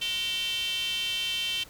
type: tone with high-pass filter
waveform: square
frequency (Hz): 207.5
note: G#3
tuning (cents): -1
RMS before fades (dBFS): -30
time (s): 0.01-1.64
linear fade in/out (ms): 10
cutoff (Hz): 3000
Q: 9.6
effects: pink hiss -51 dBFS RMS until 1.69 s